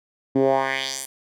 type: tone with band-pass filter sweep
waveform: 10% pulse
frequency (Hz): 134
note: C3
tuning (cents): +42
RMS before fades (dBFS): -22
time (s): 0.35-1.06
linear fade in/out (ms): 10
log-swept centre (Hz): 270 to 11000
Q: 2.3
effects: none